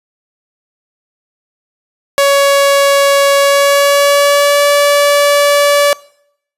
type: tone with pitch glide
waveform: sawtooth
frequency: 560 to 575.7 Hz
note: C#5 to D5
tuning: +18 to -35 cents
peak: -3 dBFS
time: 2.18-5.93 s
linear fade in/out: 0 ms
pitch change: +47 cents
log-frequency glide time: 3.37-4.63 s
effects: noise-tail reverb RT60 0.7 s tail -23 dB re dry + resampled to 32000 Hz